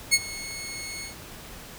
15% pulse tone with ADSR envelope, 2186 Hz, C#7, 25 cents flat, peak -8 dBFS, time 0.11-1.16 s, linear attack 28 ms, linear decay 44 ms, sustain -20 dB, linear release 130 ms, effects pink hiss -43 dBFS RMS until 1.78 s

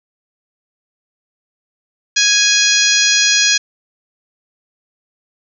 harmonic tone, 830 Hz, G#5, 1 cent flat, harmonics 2 / 3 / 4 / 5 / 6 / 7 / 8, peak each -18 / -18 / -18 / -18 / -18 / -18 / -18 dBFS, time 2.16-3.58 s, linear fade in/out 10 ms, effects none

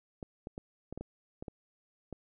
clicks, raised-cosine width 2 ms, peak -27 dBFS, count 9, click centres 0.228 / 0.471 / 0.579 / 0.926 / 0.976 / 1.01 / 1.425 / 1.482 / 2.127 s, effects none

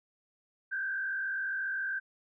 sine tone with frequency modulation, 1568 Hz, G6, in tune, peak -31 dBFS, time 0.71-2 s, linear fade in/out 20 ms, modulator 47.3 Hz, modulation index 1.1, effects none

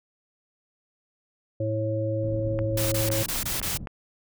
harmonic tone, 109.3 Hz, A2, 11 cents flat, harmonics 1 / 3 / 5, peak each -27 / -32 / -28 dBFS, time 1.6-3.23 s, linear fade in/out 5 ms
pink low-pass noise, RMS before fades -37 dBFS, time 2.23-3.86 s, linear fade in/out 2 ms, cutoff 210 Hz, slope 12 dB/octave
click train, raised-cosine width 0.5 ms, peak -20 dBFS, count 6, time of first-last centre 2.59-3.872 s, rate 3.9 Hz
white noise bursts, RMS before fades -29 dBFS, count 6, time 2.77-3.775 s, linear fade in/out 5 ms, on 150 ms, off 21 ms
effects none

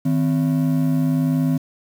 triangle ring-modulated tone, 207.7 Hz, G#3, in tune, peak -11 dBFS, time 0.05-1.58 s, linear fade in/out 10 ms, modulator 50.6 Hz, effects 7-bit

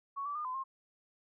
sine tone with pitch steps, 1112 / 1157 / 1213 / 1019 / 1067 Hz, C#6 / D6 / D#6 / C6 / C6, +5 / -26 / -44 / -46 / +34 cents, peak -35 dBFS, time 0.16-0.64 s, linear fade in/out 20 ms, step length 96 ms, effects none

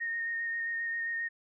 sine tone with vibrato, 1847 Hz, A#6, 16 cents flat, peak -31 dBFS, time 0-1.29 s, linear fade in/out 20 ms, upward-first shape square, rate 7.5 Hz, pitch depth 12 cents each way, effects none

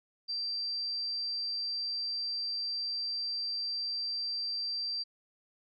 sine tone, 4699 Hz, D8, in tune, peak -32 dBFS, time 0.28-5.04 s, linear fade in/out 20 ms, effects none

